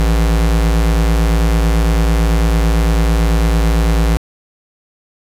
square tone pair together, 56.06 / 159.2 Hz, A1 / D#3, +33 / +40 cents, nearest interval octave + tritone, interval 1807 cents, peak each -11 / -23 dBFS, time 0-4.17 s, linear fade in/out 0 ms, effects resampled to 32000 Hz + 7-bit

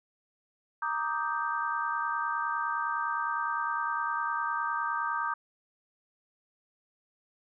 sine chord, Eb major seventh, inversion second, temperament equal, 932.3 / 1174.7 / 1244.5 / 1568 Hz, Bb5 / D6 / Eb6 / G6, 0 / 0 / 0 / 0 cents, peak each -34 dBFS, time 0.82-5.34 s, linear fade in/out 5 ms, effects none

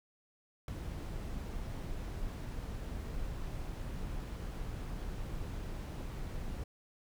brown noise with ADSR envelope, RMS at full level -30 dBFS, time 0.68-6.64 s, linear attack 3 ms, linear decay 4 ms, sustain -10 dB, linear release 6 ms, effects none

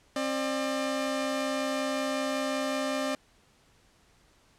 sawtooth tone pair together, 266.8 / 599 Hz, C4 / D5, +34 / +34 cents, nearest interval octave + major second, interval 1400 cents, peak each -27 dBFS, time 0.16-3.15 s, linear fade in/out 2 ms, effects pink hiss -63 dBFS RMS until 4.58 s + low-pass 9000 Hz 12 dB/octave

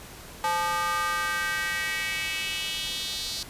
square tone with high-pass filter sweep, 173.4 Hz, F3, 12 cents flat, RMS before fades -29 dBFS, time 0.44-3.43 s, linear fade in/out 0 ms, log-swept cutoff 900 to 4400 Hz, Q 3.2, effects pink hiss -44 dBFS RMS until 3.49 s + resampled to 32000 Hz

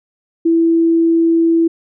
sine tone, 331.2 Hz, E4, 8 cents sharp, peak -9 dBFS, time 0.45-1.68 s, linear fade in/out 10 ms, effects none

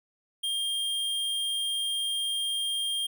square tone, 3208 Hz, G7, 39 cents sharp, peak -28 dBFS, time 0.43-3.07 s, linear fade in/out 10 ms, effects none

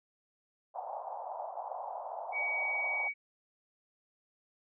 pink band-pass noise, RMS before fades -41 dBFS, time 0.74-3.09 s, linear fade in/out 20 ms, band 640 to 920 Hz, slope 48 dB/octave
sine tone, 2260 Hz, C#7, 33 cents sharp, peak -31 dBFS, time 2.32-3.14 s, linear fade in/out 50 ms
effects none

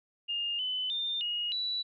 sine tone with pitch steps, 2825 / 3018 / 3607 / 2876 / 3943 Hz, F7 / F#7 / A7 / F#7 / B7, +19 / +34 / +42 / -50 / -4 cents, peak -30 dBFS, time 0.28-1.83 s, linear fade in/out 20 ms, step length 310 ms, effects none

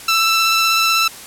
15% pulse tone with vibrato, 1330 Hz, E6, 15 cents sharp, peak -6 dBFS, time 0.08-1.08 s, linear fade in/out 5 ms, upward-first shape sine, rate 16 Hz, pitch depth 13 cents each way, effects white hiss -35 dBFS RMS until 1.26 s + low-pass 12000 Hz 12 dB/octave

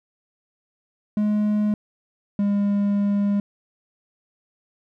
triangle tone pair in turn, 210 / 202.5 Hz, G#3 / G#3, +19 / -43 cents, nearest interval minor second, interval 62 cents, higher first, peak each -16 dBFS, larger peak neither, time 1.17-1.74 / 2.39-3.4 s, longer second, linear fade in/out 2 ms, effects none

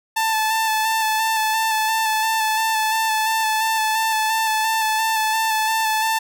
sawtooth tone with vibrato, 880 Hz, A5, in tune, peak -14 dBFS, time 0.16-6.19 s, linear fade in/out 10 ms, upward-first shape square, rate 2.9 Hz, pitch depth 18 cents each way, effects none

